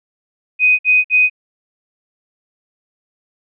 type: tone bursts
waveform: sine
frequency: 2500 Hz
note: D#7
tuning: 8 cents sharp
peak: -8 dBFS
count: 3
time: 0.59-1.298 s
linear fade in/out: 50 ms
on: 200 ms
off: 54 ms
effects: none